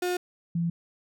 35% pulse / sine tone pair in turn, 358.7 / 169.28 Hz, F4 / E3, +46 / +46 cents, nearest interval octave + minor second, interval 1300 cents, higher first, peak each -24 dBFS, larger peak neither, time 0.02-0.17 / 0.55-0.7 s, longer neither, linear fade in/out 5 ms, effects none

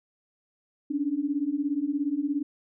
sine beating tone pair, 277.2 / 294.2 Hz, C#4 / D4, 0 / +3 cents, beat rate 17 Hz, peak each -29 / -27 dBFS, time 0.9-2.43 s, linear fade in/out 10 ms, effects none

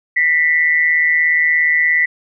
sine tone with amplitude modulation, 1975.5 Hz, B6, in tune, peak -8 dBFS, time 0.16-2.06 s, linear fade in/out 10 ms, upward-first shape sine, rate 157 Hz, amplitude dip 65%, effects none

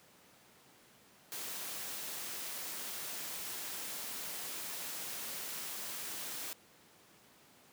white noise, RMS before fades -42 dBFS, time 1.32-6.53 s, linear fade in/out 0 ms, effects pink hiss -62 dBFS RMS until 7.72 s + high-pass 150 Hz 12 dB/octave

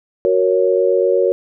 sine chord, F# major, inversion none, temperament equal, 370 / 466.2 / 554.4 Hz, F#4 / A#4 / C#5, 0 / 0 / 0 cents, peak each -16 dBFS, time 0.25-1.32 s, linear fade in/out 0 ms, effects none

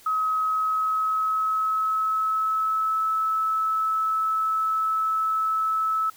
sine tone with pitch glide, 1275 to 1303.3 Hz, D#6 to E6, +42 to -20 cents, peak -21 dBFS, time 0.06-6.1 s, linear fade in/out 5 ms, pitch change +38 cents, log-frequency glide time 0.36-3.04 s, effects white hiss -52 dBFS RMS until 6.16 s

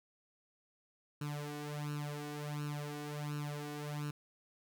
sawtooth tone with flanger, 147.5 Hz, D3, 8 cents sharp, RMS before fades -41 dBFS, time 1.21-4.11 s, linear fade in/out 5 ms, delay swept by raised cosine 0.72 to 2.72 ms, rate 1.4 Hz, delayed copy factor +0.85, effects none

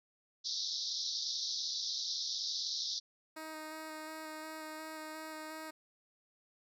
white band-pass noise, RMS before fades -38 dBFS, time 0.44-3 s, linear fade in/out 20 ms, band 3600 to 5800 Hz, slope 96 dB/octave
10% pulse tone with vibrato, 313.1 Hz, D#4, 11 cents sharp, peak -35 dBFS, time 3.36-5.71 s, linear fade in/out 10 ms, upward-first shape square, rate 2.8 Hz, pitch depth 11 cents each way
effects none

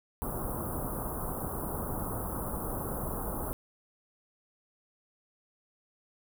pink band-stop noise, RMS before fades -35 dBFS, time 0.22-3.53 s, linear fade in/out 0 ms, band 1300 to 10000 Hz, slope 48 dB/octave, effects none

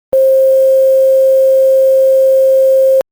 sine tone with quantisation, 531 Hz, C5, 25 cents sharp, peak -5 dBFS, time 0.13-3.01 s, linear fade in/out 0 ms, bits 5, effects Opus 32 kbps

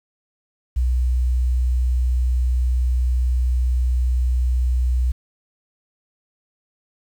sine tone, 62.2 Hz, B1, 13 cents sharp, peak -15 dBFS, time 0.76-5.12 s, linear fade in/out 10 ms, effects tanh soft clip ceiling -11 dBFS + 8-bit

